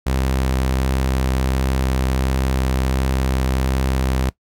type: tone with vibrato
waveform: sawtooth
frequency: 65.41 Hz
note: C2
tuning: in tune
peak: -13 dBFS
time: 0.06-4.3 s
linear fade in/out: 10 ms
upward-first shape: sine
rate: 1.4 Hz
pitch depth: 10 cents each way
effects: noise-tail reverb RT60 0.1 s tail -20 dB re dry